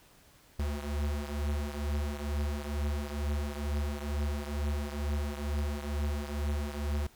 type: beating tone pair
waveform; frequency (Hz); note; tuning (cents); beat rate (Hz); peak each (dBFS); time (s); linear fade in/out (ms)
square; 72.3 / 74.5; D2 / D2; -27 / +25; 2.2; -33 / -37; 0.59-7.07; 5
effects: pink hiss -60 dBFS RMS until 7.15 s